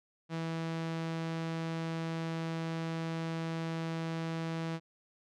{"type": "tone", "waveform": "sawtooth", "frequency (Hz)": 163.7, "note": "E3", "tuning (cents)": -12, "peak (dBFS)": -30, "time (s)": [0.29, 4.8], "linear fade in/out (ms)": 50, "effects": ["low-pass 5000 Hz 12 dB/octave"]}